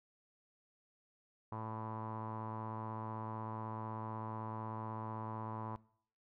sawtooth tone with low-pass filter, 110.5 Hz, A2, 8 cents sharp, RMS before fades -43 dBFS, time 1.52-5.76 s, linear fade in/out 0 ms, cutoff 1000 Hz, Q 6.2, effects noise-tail reverb RT60 0.6 s tail -21 dB re dry

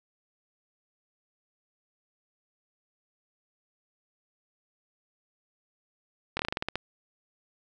slowing click train, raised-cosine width 0.3 ms, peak -13 dBFS, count 10, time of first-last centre 6.37-6.756 s, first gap 23 ms, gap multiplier 1.15, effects none

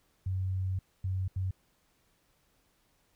sine tone bursts at uneven times, 93.9 Hz, F#2, 26 cents sharp, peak -29 dBFS, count 3, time 0.26-0.79 / 1.04-1.28 / 1.36-1.51 s, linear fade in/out 5 ms, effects pink hiss -71 dBFS RMS until 3.15 s

